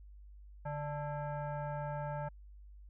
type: tone with frequency modulation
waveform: sine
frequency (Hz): 145.5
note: D3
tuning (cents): -16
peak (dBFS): -36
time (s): 0.65-2.29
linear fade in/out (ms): 10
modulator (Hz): 737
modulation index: 1.2
effects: added 50 Hz sine -51 dBFS peak until 2.89 s